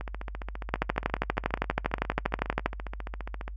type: two click trains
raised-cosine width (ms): 0.5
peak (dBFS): -9 / -21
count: 25 / 52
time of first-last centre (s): 0.74-2.66 / 0.01-3.479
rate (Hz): 12.5 / 14.7
effects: noise-tail reverb RT60 0.1 s tail -24 dB re dry + added 50 Hz sine -36 dBFS peak until 3.56 s